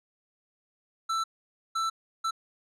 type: tone bursts at uneven times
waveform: square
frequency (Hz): 1329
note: E6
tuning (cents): +14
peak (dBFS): -27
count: 3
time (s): 1.09-1.24 / 1.75-1.9 / 2.24-2.31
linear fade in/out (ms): 10
effects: low-pass 7000 Hz 12 dB/octave